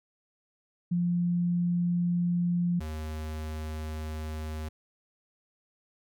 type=tone pair in turn; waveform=sine / square; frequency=174.61 / 77.78 Hz; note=F3 / D#2; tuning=0 / 0 cents; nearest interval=octave + major second; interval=1400 cents; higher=first; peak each=-24 / -34 dBFS; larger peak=first; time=0.91-2.8 / 2.8-4.69 s; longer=neither; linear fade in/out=10 ms; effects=none